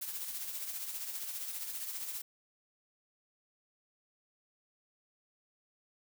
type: noise with tremolo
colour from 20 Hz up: blue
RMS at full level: -38 dBFS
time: 0.01-2.22 s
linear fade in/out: 10 ms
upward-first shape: triangle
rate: 15 Hz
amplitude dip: 55%
effects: none